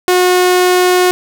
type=tone; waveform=sawtooth; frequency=362.6 Hz; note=F#4; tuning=35 cents flat; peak=-4 dBFS; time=0.08-1.11 s; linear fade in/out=0 ms; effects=none